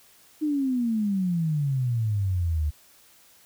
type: exponential sweep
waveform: sine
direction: down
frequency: 311.1 to 72.7 Hz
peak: -22 dBFS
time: 0.41-2.71 s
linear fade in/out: 20 ms
effects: white hiss -56 dBFS RMS until 3.45 s